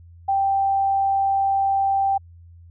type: tone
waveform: sine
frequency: 784 Hz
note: G5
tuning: in tune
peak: -17 dBFS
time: 0.28-2.18 s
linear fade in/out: 10 ms
effects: added 85 Hz sine -43 dBFS peak until 2.7 s